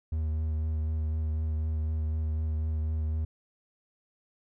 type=tone with vibrato; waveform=triangle; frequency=78.2 Hz; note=D#2; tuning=9 cents sharp; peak=-25 dBFS; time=0.12-3.25 s; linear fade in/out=5 ms; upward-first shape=triangle; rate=4 Hz; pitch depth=22 cents each way; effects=none